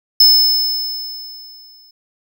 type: tone with exponential decay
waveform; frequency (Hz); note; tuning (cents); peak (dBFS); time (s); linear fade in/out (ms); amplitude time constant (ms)
square; 5230; E8; -15; -5; 0.2-1.91; 5; 370
effects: none